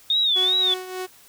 sine tone with vibrato, 3620 Hz, A7, 48 cents sharp, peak -17 dBFS, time 0.1-0.74 s, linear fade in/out 2 ms, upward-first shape sine, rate 2.6 Hz, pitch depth 120 cents each way
sawtooth tone with tremolo, 370 Hz, F#4, in tune, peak -23 dBFS, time 0.35-1.07 s, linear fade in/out 20 ms, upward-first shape triangle, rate 3.4 Hz, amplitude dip 65%
effects white hiss -51 dBFS RMS until 1.28 s

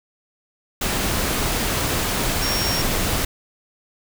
sine tone in noise, 5550 Hz, F8, 12 cents flat, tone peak -24 dBFS, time 2.42-2.82 s, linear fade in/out 5 ms, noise pink, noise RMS -22 dBFS, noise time 0.81-3.25 s, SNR -5 dB, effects none

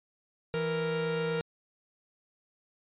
45% pulse tone pair together, 164.81 / 466.2 Hz, E3 / A#4, 0 / 0 cents, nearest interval octave + tritone, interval 1800 cents, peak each -34 / -30 dBFS, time 0.54-1.41 s, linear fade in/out 0 ms, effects resampled to 8000 Hz

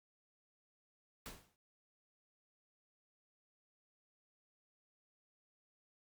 pink noise with exponential decay, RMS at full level -45 dBFS, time 1.26-1.56 s, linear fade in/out 0 ms, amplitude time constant 65 ms, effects Opus 48 kbps

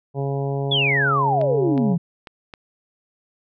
harmonic tone, 138.59 Hz, C#3, in tune, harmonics 1 / 2 / 3 / 4 / 5 / 6 / 7, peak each -23 / -34 / -27 / -33 / -33 / -37 / -41 dBFS, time 0.14-1.97 s, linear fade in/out 50 ms
sine exponential sweep, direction down, 3520 to 160.7 Hz, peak -17 dBFS, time 0.71-1.98 s, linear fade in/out 10 ms
clicks, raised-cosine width 0.3 ms, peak -21 dBFS, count 4, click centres 1.414 / 1.778 / 2.272 / 2.538 s
effects none

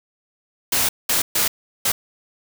white noise bursts at uneven times, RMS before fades -19 dBFS, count 4, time 0.72-0.89 / 1.09-1.22 / 1.35-1.48 / 1.85-1.92 s, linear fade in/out 5 ms, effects none

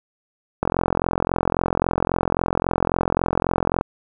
click train, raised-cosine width 1 ms, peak -4 dBFS, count 140, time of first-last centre 0.63-3.811 s, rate 43.7 Hz, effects none

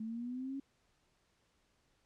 sine linear sweep, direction up, 216.6 to 277.2 Hz, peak -38 dBFS, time 0-0.6 s, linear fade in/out 5 ms, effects pink hiss -75 dBFS RMS until 2.05 s + low-pass 8000 Hz 12 dB/octave

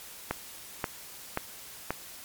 click train, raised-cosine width 0.5 ms, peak -13 dBFS, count 4, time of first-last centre 0.31-1.906 s, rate 1.88 Hz, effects white hiss -46 dBFS RMS until 2.24 s + MP3 96 kbps

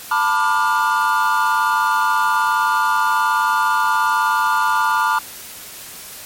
triangle chord, B half-diminished seventh, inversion third, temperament just, 889 / 987.8 / 1185.3 / 1422.4 Hz, A5 / B5 / D6 / F6, +18 / 0 / +16 / +31 cents, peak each -18 dBFS, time 0.11-5.19 s, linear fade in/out 5 ms, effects white hiss -35 dBFS RMS until 6.25 s + MP3 64 kbps

